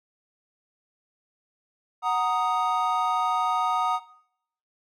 triangle chord, D# minor, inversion first, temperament equal, 740 / 932.3 / 1244.5 Hz, F#5 / A#5 / D#6, 0 / 0 / 0 cents, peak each -25 / -25 / -24 dBFS, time 2.02-4 s, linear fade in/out 50 ms, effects noise-tail reverb RT60 0.7 s tail -18 dB re dry

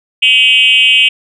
sine tone with frequency modulation, 2794 Hz, F7, in tune, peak -4 dBFS, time 0.22-1.09 s, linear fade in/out 10 ms, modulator 253 Hz, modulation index 1.4, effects tanh soft clip ceiling -1 dBFS

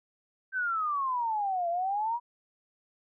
sine exponential two-way sweep, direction down then up, 1568 to 674 to 975 Hz, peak -27 dBFS, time 0.52-2.2 s, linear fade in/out 50 ms, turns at 1.69 s, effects none

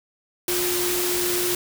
sine tone in noise, 355.9 Hz, F4, 33 cents sharp, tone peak -25 dBFS, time 0.48-1.55 s, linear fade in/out 2 ms, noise white, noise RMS -25 dBFS, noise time 0.48-1.55 s, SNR -3 dB, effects none

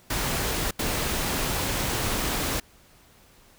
pink noise bursts at uneven times, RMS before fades -27 dBFS, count 2, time 0.1-0.71 / 0.79-2.6 s, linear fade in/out 5 ms, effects pink hiss -56 dBFS RMS until 3.58 s

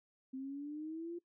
sine exponential sweep, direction up, 260 to 349.2 Hz, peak -40 dBFS, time 0.33-1.19 s, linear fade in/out 10 ms, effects noise-tail reverb RT60 0.1 s tail -20 dB re dry

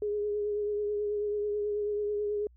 sine tone with vibrato, 415.3 Hz, G#4, in tune, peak -28 dBFS, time 0.02-2.47 s, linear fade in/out 2 ms, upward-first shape triangle, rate 9.2 Hz, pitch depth 28 cents each way, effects added 60 Hz sine -55 dBFS peak until 2.56 s

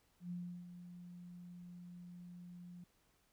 sine tone with ADSR envelope, 176.4 Hz, F3, 18 cents sharp, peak -40 dBFS, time 0.2-2.84 s, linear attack 110 ms, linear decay 340 ms, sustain -10 dB, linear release 4 ms, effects pink hiss -75 dBFS RMS until 3.32 s

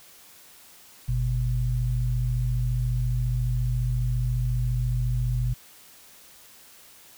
sine tone pair together, 49 / 123.47 Hz, G1 / B2, 0 / 0 cents, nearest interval octave + major third, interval 1600 cents, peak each -26 / -24 dBFS, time 1.08-5.54 s, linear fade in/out 10 ms, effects white hiss -51 dBFS RMS until 7.17 s

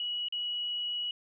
sine tone with dropouts, 2923 Hz, F#7, 22 cents flat, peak -31 dBFS, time 0-1.11 s, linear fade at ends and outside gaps 2 ms, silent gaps 0.285-0.324 s, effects none

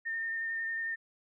sine tone with vibrato, 1818 Hz, A#6, 44 cents flat, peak -32 dBFS, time 0.05-0.96 s, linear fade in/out 20 ms, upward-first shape square, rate 11 Hz, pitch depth 12 cents each way, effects none

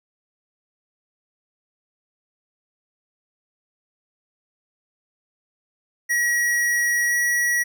square tone with pitch glide, 1912 to 1924.2 Hz, A#6 to B6, +43 to -46 cents, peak -19 dBFS, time 6.09-7.64 s, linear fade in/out 20 ms, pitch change +11 cents, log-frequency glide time 7.07-7.15 s, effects none

